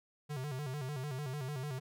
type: tone with vibrato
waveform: square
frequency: 138.59 Hz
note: C#3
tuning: in tune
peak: -38 dBFS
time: 0.29-1.8 s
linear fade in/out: 20 ms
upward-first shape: square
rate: 6.7 Hz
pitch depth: 120 cents each way
effects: none